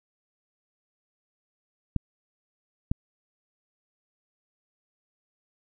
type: clicks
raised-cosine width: 5 ms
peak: -12 dBFS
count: 2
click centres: 1.963 / 2.915 s
effects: none